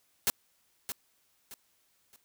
white noise with echo, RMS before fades -26 dBFS, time 0.27-0.3 s, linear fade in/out 0 ms, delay 620 ms, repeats 3, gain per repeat -10 dB, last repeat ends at 2.16 s, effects white hiss -71 dBFS RMS until 2.24 s

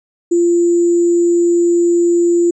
sine tone with sample-and-hold, 344.9 Hz, F4, 22 cents flat, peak -9 dBFS, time 0.31-2.51 s, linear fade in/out 10 ms, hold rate 7350 Hz, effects resampled to 24000 Hz

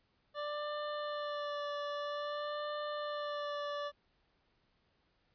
25% pulse tone with vibrato, 587.3 Hz, D5, in tune, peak -33 dBFS, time 0.34-3.92 s, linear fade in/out 50 ms, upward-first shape sine, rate 0.51 Hz, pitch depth 20 cents each way, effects pink hiss -75 dBFS RMS until 5.34 s + resampled to 11025 Hz

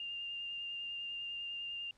sine tone with vibrato, 2802 Hz, F7, 5 cents sharp, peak -39 dBFS, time 0-1.91 s, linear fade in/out 2 ms, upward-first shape sine, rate 10 Hz, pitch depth 12 cents each way, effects pink hiss -70 dBFS RMS until 1.97 s + low-pass 8000 Hz 12 dB/octave

